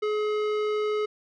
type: tone with tanh clipping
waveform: sine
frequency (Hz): 423.8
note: G#4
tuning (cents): +35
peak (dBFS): -26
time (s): 0.02-1.06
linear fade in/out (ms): 10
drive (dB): 16
effects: none